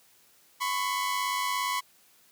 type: tone pair together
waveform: sawtooth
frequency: 1002.8 / 1100 Hz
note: B5 / C#6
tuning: +26 / -14 cents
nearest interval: major second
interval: 160 cents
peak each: -26 / -27 dBFS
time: 0.6-1.81 s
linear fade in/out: 20 ms
effects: white hiss -61 dBFS RMS until 2.31 s + high-pass 80 Hz 12 dB/octave